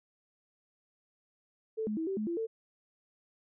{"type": "tone with pitch steps", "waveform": "sine", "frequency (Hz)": [440.7, 212.7, 322.8, 386.5, 213.9, 340.2, 448.3], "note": ["A4", "G#3", "E4", "G4", "A3", "F4", "A4"], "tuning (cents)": [3, 42, -36, -24, -49, -45, 32], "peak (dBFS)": -31, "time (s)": [1.77, 2.47], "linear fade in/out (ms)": 20, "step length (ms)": 100, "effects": []}